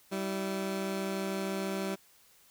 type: tone pair together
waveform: 20% pulse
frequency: 193.2 / 326.6 Hz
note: G3 / E4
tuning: -25 / -16 cents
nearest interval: major sixth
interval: 909 cents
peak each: -28 / -34 dBFS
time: 0.11-1.96 s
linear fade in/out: 20 ms
effects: white hiss -62 dBFS RMS until 2.5 s